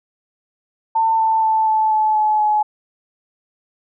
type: tone with pitch steps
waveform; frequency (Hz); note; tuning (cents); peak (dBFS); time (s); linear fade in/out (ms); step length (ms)
sine; 896 / 887.8 / 879.6 / 871.5 / 863.5 / 855.5 / 847.7; A5 / A5 / A5 / A5 / A5 / A5 / G#5; +31 / +15 / -1 / -17 / -33 / -49 / +35; -13; 0.95-2.63; 10; 240
effects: none